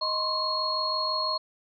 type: tone cluster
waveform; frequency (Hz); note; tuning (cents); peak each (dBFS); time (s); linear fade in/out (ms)
sine; 625 / 1039 / 1085 / 4299; D#5 / C6 / C#6 / C8; +8 / -12 / -37 / +46; -34 / -30 / -36 / -28; 0.01-1.38; 10
effects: none